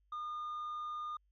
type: tone with tanh clipping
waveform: sine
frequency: 1217 Hz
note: D#6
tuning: 39 cents flat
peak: -39 dBFS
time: 0.12-1.17 s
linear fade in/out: 5 ms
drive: 2 dB
effects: added 50 Hz sine -70 dBFS peak until 1.31 s